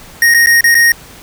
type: tone with dropouts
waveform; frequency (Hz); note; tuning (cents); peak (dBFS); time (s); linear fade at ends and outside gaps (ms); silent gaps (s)
square; 1864.7; A#6; 0; -6; 0.22-0.92; 2; 0.34-0.345 / 0.461-0.47 / 0.609-0.641 / 0.745-0.751
effects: pink hiss -36 dBFS RMS until 1.22 s